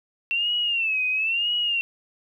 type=tone with vibrato; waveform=sine; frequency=2700 Hz; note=E7; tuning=41 cents sharp; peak=-21 dBFS; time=0.31-1.81 s; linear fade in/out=0 ms; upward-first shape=sine; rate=1 Hz; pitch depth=130 cents each way; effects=10-bit